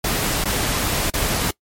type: noise with dropouts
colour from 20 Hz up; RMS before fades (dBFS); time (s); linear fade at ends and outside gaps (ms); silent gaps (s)
pink; -21; 0.04-1.51; 5; 0.441-0.454 / 1.101-1.137
effects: noise-tail reverb RT60 0.1 s tail -22 dB re dry + MP3 64 kbps